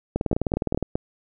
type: two click trains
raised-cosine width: 2 ms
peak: -9 / -9 dBFS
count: 4 / 14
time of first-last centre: 0.33-0.955 / 0.16-0.827 s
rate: 4.8 / 19.5 Hz
effects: none